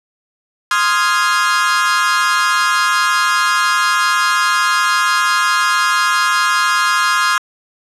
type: chord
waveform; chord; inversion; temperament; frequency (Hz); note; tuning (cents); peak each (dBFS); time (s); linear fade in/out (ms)
40% pulse; F minor seventh; second; equal; 1046.5 / 1244.5 / 1396.9 / 1661.2; C6 / Eb6 / F6 / Ab6; 0 / 0 / 0 / 0; -17; 0.71-7.38; 2
effects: low-pass 9000 Hz 12 dB/octave